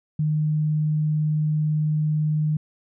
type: tone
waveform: sine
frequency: 153 Hz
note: D#3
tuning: 29 cents flat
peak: -19 dBFS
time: 0.19-2.57 s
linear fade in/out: 5 ms
effects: none